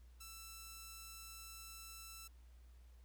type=tone; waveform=5% pulse; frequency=1330 Hz; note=E6; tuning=15 cents sharp; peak=-40 dBFS; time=0.2-2.28 s; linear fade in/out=10 ms; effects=added 60 Hz sine -58 dBFS peak until 3.04 s + pink hiss -75 dBFS RMS until 3.04 s